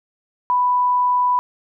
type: tone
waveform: sine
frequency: 990 Hz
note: B5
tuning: 4 cents sharp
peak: -14 dBFS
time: 0.5-1.39 s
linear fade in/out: 0 ms
effects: none